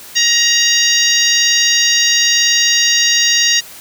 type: harmonic tone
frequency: 941 Hz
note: A#5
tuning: 16 cents sharp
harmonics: 2 / 3 / 4 / 5 / 6 / 7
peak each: -17 / -17 / -17 / -17 / -17 / -17 dBFS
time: 0.15-3.61 s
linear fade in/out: 20 ms
effects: white hiss -35 dBFS RMS until 3.8 s